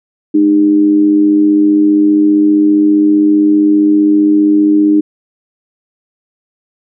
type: tone with amplitude modulation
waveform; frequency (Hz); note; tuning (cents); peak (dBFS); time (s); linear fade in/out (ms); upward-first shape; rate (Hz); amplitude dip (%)
sine; 305.8; D#4; -30; -3; 0.34-5.01; 10; sine; 95.2; 55
effects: none